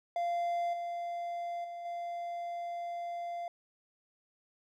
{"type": "tone with level steps", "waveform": "triangle", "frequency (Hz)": 692, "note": "F5", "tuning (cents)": -16, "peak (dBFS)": [-28, -33, -38, -34], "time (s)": [0.16, 3.48], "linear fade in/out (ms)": 2, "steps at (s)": [0.73, 1.64, 1.85], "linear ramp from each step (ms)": 5, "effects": []}